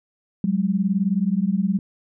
sine beating tone pair, 185 / 204 Hz, F#3 / G#3, 0 / -31 cents, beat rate 19 Hz, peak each -21 dBFS, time 0.44-1.79 s, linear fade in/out 2 ms, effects none

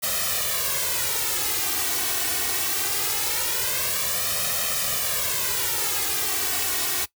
white noise with flanger, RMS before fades -25 dBFS, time 0.02-7.06 s, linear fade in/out 20 ms, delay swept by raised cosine 1.6 to 2.7 ms, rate 0.22 Hz, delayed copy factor +0.95, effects noise-tail reverb RT60 0.1 s tail -19 dB re dry + high-pass 60 Hz 12 dB/octave

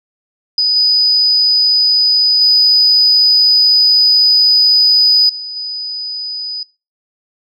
sine tone with level steps, 4978 Hz, D#8, in tune, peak -9 / -7 / -5 / -22 / -19 dBFS, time 0.58-6.63 s, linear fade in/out 2 ms, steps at 0.76 / 2.41 / 5.29 / 5.56 s, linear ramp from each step 5 ms, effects noise-tail reverb RT60 0.3 s tail -23 dB re dry + tanh soft clip ceiling -1 dBFS

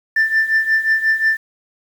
sine tone with tremolo, 1775 Hz, A6, 15 cents sharp, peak -8 dBFS, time 0.16-1.37 s, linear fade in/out 5 ms, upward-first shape triangle, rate 5.6 Hz, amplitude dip 85%, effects tanh soft clip ceiling -9 dBFS + 7-bit

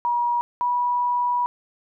sine tone pair in turn, 958 / 974.7 Hz, A#5 / B5, +47 / -23 cents, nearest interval unison, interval 30 cents, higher second, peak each -19 dBFS, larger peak neither, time 0.05-0.41 / 0.61-1.46 s, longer second, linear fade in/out 0 ms, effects none

